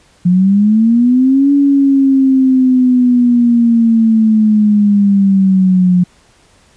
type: linear two-way sweep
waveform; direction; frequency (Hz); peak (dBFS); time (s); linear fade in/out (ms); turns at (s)
sine; up then down; 174.61 to 283.7 to 177.7; -6; 0.25-6.04; 10; 1.52
effects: pink hiss -49 dBFS RMS until 6.76 s + resampled to 22050 Hz

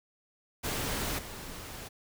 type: noise with level steps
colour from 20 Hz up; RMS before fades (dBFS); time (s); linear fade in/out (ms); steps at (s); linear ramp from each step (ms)
pink; -33 / -43; 0.63-1.89; 20; 1.18; 10
effects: none

